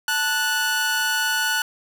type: tone pair together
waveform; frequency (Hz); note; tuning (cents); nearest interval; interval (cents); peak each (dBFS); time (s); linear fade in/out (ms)
sawtooth; 878.9 / 1473; A5 / F#6; -2 / -8; major sixth; 894; -24 / -17; 0.08-1.62; 2
effects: none